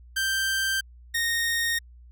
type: tone pair in turn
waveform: sawtooth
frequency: 1568 / 1854.3 Hz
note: G6 / A#6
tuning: 0 / -10 cents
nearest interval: minor third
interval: 290 cents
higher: second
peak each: -20 dBFS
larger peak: neither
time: 0.16-0.81 / 1.14-1.79 s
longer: neither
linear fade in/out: 10 ms
effects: added 60 Hz sine -46 dBFS peak until 2.11 s